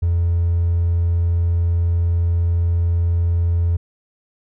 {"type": "tone with hard clipping", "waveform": "triangle", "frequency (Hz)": 85.6, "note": "F2", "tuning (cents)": -34, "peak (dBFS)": -15, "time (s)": [0.02, 3.77], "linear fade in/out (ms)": 10, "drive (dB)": 4, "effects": []}